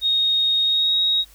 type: tone with pitch glide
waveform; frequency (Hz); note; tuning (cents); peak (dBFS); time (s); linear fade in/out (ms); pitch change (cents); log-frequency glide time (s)
sine; 3729 to 3781; A#7 to A#7; 0 to +24; -16; 0.01-1.25; 50; +24; 0.62-0.96
effects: added 50 Hz sine -50 dBFS peak until 1.34 s + white hiss -52 dBFS RMS until 1.34 s